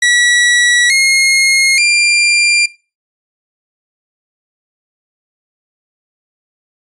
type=tone with pitch steps; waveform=sawtooth; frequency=1937 / 2149 / 2385 Hz; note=B6 / C7 / D7; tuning=-34 / +46 / +26 cents; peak=-5 dBFS; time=0.02-2.66 s; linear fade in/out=5 ms; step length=880 ms; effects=noise-tail reverb RT60 0.3 s tail -19 dB re dry + resampled to 24000 Hz